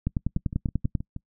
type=two click trains; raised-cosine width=5 ms; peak=-12 / -21 dBFS; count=10 / 6; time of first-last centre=0.07-0.952 / 0.37-1.164 s; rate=10.2 / 6.3 Hz; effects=noise-tail reverb RT60 0.1 s tail -25 dB re dry